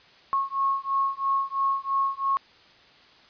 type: beating tone pair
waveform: sine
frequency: 1091 / 1094 Hz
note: C#6 / C#6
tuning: -28 / -23 cents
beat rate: 3 Hz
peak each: -26 dBFS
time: 0.33-2.37 s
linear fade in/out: 0 ms
effects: white hiss -54 dBFS RMS until 3.29 s + resampled to 11025 Hz